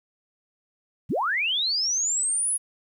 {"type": "linear sweep", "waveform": "sine", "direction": "up", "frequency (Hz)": [74, 10548], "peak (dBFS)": -22, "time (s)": [1.09, 2.58], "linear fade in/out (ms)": 20, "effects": ["10-bit"]}